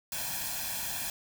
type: noise with comb filter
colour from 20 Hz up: white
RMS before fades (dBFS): -35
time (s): 0.12-1.1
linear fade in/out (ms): 2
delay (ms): 1.2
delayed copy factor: +0.8
effects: none